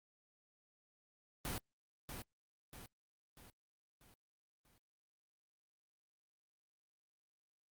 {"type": "noise with echo", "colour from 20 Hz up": "pink", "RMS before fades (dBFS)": -41, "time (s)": [1.45, 1.58], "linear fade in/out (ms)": 0, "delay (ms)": 640, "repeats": 5, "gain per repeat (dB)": -6, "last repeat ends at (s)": 4.78, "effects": ["Opus 32 kbps"]}